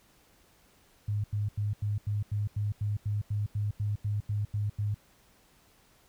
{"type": "tone bursts", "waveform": "sine", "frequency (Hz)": 103.83, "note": "G#2", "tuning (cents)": 0, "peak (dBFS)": -27, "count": 16, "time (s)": [1.08, 4.945], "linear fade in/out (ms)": 5, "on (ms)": 160, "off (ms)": 87, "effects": ["pink hiss -63 dBFS RMS until 6.08 s"]}